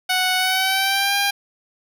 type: tone with pitch glide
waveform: 10% pulse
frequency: 740 to 802.3 Hz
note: F#5 to G5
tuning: 0 to +40 cents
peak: -9 dBFS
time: 0.09-1.31 s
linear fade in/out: 10 ms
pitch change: +140 cents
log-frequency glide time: 0.37-1.16 s
effects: none